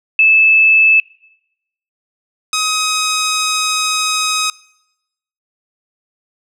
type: tone pair in turn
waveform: sine / 10% pulse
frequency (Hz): 2619 / 1262.7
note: E7 / D#6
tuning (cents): -12 / +25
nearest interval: octave + minor second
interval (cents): 1263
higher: first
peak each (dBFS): -6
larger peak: neither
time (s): 0.19-1 / 2.53-4.5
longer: second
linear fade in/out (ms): 2
effects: noise-tail reverb RT60 0.9 s tail -23 dB re dry + low-pass 12000 Hz 12 dB/octave